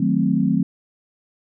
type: chord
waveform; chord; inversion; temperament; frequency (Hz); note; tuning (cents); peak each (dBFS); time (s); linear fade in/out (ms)
sine; D# diminished seventh; none; equal; 155.56 / 185 / 220 / 261.6; D#3 / F#3 / A3 / C4; 0 / 0 / 0 / 0; -24 / -20 / -21 / -21; 0-0.63; 5
effects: none